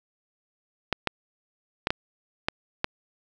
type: clicks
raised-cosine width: 0.3 ms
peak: -7 dBFS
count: 6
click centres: 0.927 / 1.073 / 1.871 / 1.905 / 2.485 / 2.844 s
effects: none